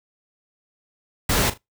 pink noise with echo, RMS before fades -20 dBFS, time 1.29-1.5 s, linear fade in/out 5 ms, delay 39 ms, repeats 2, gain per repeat -14 dB, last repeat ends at 1.578 s, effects noise-tail reverb RT60 0.2 s tail -26 dB re dry

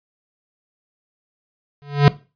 square tone with exponential growth, 143.6 Hz, D3, 39 cents flat, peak -5 dBFS, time 1.82-2.08 s, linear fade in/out 0 ms, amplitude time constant 55 ms, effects noise-tail reverb RT60 0.3 s tail -18 dB re dry + resampled to 11025 Hz

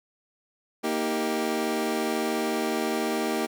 25% pulse chord, Eb major, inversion second, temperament equal with one note detuned, 233.1 / 313.3 / 392 Hz, Bb3 / Eb4 / G4, 0 / +12 / 0 cents, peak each -26 dBFS, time 0.83-3.47 s, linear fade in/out 20 ms, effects none

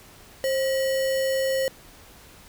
sine tone with sample-and-hold, 532 Hz, C5, 29 cents sharp, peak -21 dBFS, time 0.44-1.68 s, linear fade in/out 0 ms, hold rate 2450 Hz, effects pink hiss -49 dBFS RMS until 2.48 s

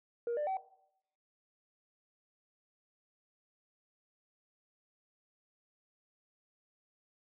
sine tone with pitch steps, 472.1 / 595 / 764 Hz, A#4 / D5 / G5, +22 / +22 / -45 cents, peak -30 dBFS, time 0.27-0.57 s, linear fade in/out 2 ms, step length 100 ms, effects noise-tail reverb RT60 0.7 s tail -17 dB re dry + tanh soft clip ceiling -30 dBFS

